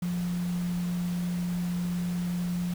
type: tone in noise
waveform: sine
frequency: 176.3 Hz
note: F3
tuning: 17 cents sharp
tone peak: -27 dBFS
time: 0.02-2.74 s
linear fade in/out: 5 ms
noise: pink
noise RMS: -44 dBFS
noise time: 0.02-2.74 s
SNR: +14 dB
effects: none